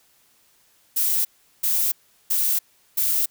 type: noise bursts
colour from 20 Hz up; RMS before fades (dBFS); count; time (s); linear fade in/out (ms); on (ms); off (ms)
violet; -21; 4; 0.96-3.26; 10; 290; 380
effects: white hiss -60 dBFS RMS until 3.3 s